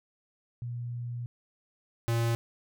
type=tone pair in turn; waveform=sine / square; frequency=120.3 / 116.2 Hz; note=B2 / A#2; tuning=-45 / -5 cents; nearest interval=minor second; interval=60 cents; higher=first; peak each=-33 / -26 dBFS; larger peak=second; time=0.62-1.26 / 2.08-2.35 s; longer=first; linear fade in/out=0 ms; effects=none